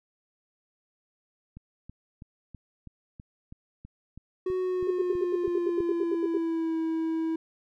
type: click train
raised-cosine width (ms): 5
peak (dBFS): -31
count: 14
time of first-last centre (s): 1.57-5.805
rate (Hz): 3.07
type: tone with pitch glide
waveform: triangle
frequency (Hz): 370 to 324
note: F#4 to E4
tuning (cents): 0 to -30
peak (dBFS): -24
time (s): 4.46-7.36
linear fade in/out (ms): 5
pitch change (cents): -230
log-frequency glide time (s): 4.58-6.77
type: tone bursts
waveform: sine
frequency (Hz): 392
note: G4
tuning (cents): 0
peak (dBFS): -25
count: 14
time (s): 4.87-6.375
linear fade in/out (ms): 5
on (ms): 36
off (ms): 77
effects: none